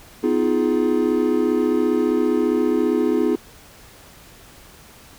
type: chord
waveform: triangle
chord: F half-diminished seventh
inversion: second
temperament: just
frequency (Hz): 251.4 / 314.3 / 349.2 / 419.1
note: Cb4 / Eb4 / F4 / Ab4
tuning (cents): +31 / +18 / 0 / +16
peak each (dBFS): -20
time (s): 0.23-3.36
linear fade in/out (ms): 10
effects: pink hiss -46 dBFS RMS until 5.18 s